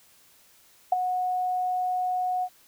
sine tone with ADSR envelope, 732 Hz, F#5, 19 cents flat, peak -15 dBFS, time 0.92-2.49 s, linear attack 5 ms, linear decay 17 ms, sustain -9 dB, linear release 58 ms, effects white hiss -58 dBFS RMS until 2.67 s

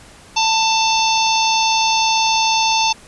harmonic tone, 889 Hz, A5, 18 cents sharp, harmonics 1 / 3 / 4 / 5 / 6 / 7, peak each -16 / -21 / -22 / -23 / -24 / -24 dBFS, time 0.36-2.93 s, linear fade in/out 10 ms, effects pink hiss -43 dBFS RMS until 3.07 s + resampled to 24000 Hz

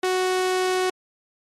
sawtooth tone, 370 Hz, F#4, in tune, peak -16 dBFS, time 0.03-0.9 s, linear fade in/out 5 ms, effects low-pass 10000 Hz 12 dB/octave + MP3 64 kbps

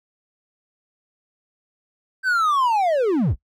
triangle linear sweep, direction down, 1568 to 32.7 Hz, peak -14 dBFS, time 2.23-3.36 s, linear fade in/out 50 ms, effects noise-tail reverb RT60 0.1 s tail -21 dB re dry + MP3 96 kbps

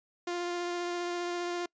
sawtooth tone with vibrato, 350.1 Hz, F4, 4 cents sharp, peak -28 dBFS, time 0.27-1.66 s, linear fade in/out 5 ms, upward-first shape triangle, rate 15 Hz, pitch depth 13 cents each way, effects noise-tail reverb RT60 0.1 s tail -25 dB re dry + resampled to 16000 Hz

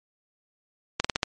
slowing click train, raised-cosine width 0.2 ms, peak -5 dBFS, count 5, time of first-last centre 1-1.231 s, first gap 45 ms, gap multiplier 1.17, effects MP3 48 kbps

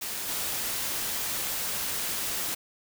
white noise with level steps, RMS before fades -34 / -31 dBFS, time 0.01-2.55 s, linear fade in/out 10 ms, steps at 0.27 s, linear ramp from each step 20 ms, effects none

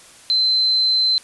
sine tone, 4080 Hz, C8, 44 cents flat, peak -14 dBFS, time 0.3-1.18 s, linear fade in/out 0 ms, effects white hiss -45 dBFS RMS until 1.23 s + resampled to 24000 Hz

